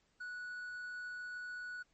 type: tone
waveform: triangle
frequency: 1472 Hz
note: F#6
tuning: 9 cents flat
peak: -40 dBFS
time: 0.2-1.83 s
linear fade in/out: 10 ms
effects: pink hiss -75 dBFS RMS until 1.93 s + MP3 32 kbps